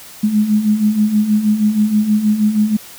sine beating tone pair, 207.4 / 213.7 Hz, G#3 / G#3, -2 / +50 cents, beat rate 6.3 Hz, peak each -18 / -12 dBFS, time 0.23-2.77 s, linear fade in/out 10 ms, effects white hiss -37 dBFS RMS until 2.98 s

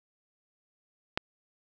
click, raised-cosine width 0.3 ms, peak -11 dBFS, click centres 1.175 s, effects none

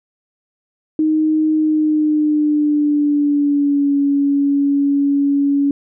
sine tone with pitch glide, 311.1 to 282 Hz, D#4 to C#4, 0 to +30 cents, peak -12 dBFS, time 0.99-5.71 s, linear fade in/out 2 ms, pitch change -170 cents, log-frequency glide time 1.54-3.96 s, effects none

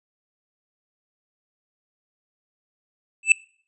square tone with exponential growth, 2637 Hz, E7, in tune, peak -7 dBFS, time 3.23-3.32 s, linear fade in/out 2 ms, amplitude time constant 18 ms, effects noise-tail reverb RT60 0.5 s tail -24 dB re dry + resampled to 24000 Hz

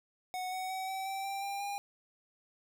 square tone with pitch steps, 738 / 747.4 / 757 / 766.7 / 776.5 / 786.4 / 796.5 / 806.7 Hz, F#5 / F#5 / F#5 / G5 / G5 / G5 / G5 / G5, -5 / +17 / +39 / -39 / -17 / +5 / +27 / +49 cents, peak -36 dBFS, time 0.34-1.78 s, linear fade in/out 0 ms, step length 180 ms, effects none

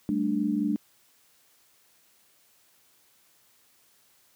sine chord, G suspended second, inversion none, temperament just, 196 / 220.5 / 294 Hz, G3 / A3 / D4, 0 / +4 / +2 cents, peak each -30 / -28 / -27 dBFS, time 0.09-0.76 s, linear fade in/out 0 ms, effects white hiss -63 dBFS RMS until 4.35 s + high-pass 80 Hz 12 dB/octave

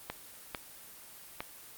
clicks, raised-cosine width 0.3 ms, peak -19 dBFS, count 3, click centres 0.1 / 0.548 / 1.405 s, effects white hiss -51 dBFS RMS until 1.77 s + Opus 24 kbps

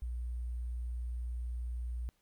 sine tone with sample-and-hold, 60 Hz, B1, 49 cents flat, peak -35 dBFS, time 0.02-2.09 s, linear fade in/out 0 ms, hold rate 8820 Hz, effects pink hiss -75 dBFS RMS until 2.21 s

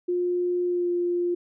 sine tone with pitch glide, 355.4 to 350.7 Hz, F4 to F4, +30 to +7 cents, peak -22 dBFS, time 0.08-1.35 s, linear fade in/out 10 ms, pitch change -23 cents, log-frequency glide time 0.65-0.9 s, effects none

